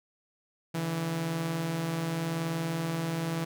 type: tone pair together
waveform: sawtooth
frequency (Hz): 143.95 / 164.81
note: D3 / E3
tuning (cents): -34 / 0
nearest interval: major second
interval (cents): 234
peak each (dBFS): -35 / -26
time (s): 0.74-3.45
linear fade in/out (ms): 10
effects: none